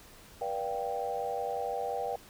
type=chord; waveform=sine; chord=G dominant seventh; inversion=first; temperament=equal with one note detuned; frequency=482.6 / 587.3 / 698.5 / 784 Hz; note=B4 / D5 / F5 / G5; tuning=-40 / 0 / 0 / 0 cents; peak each=-36 / -39 / -38 / -35 dBFS; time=0.41-2.16 s; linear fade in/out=5 ms; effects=pink hiss -54 dBFS RMS until 2.29 s